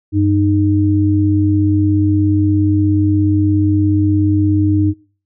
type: tone pair together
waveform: sine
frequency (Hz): 96.76 / 307.2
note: G2 / D#4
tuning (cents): -22 / -22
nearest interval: octave + minor sixth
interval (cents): 2000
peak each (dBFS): -13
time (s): 0.12-4.94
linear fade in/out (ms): 50
effects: noise-tail reverb RT60 0.4 s tail -22 dB re dry